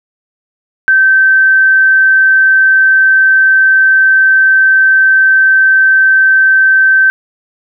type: tone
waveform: sine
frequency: 1549 Hz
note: G6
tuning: 21 cents flat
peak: -4 dBFS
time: 0.88-7.1 s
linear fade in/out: 0 ms
effects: none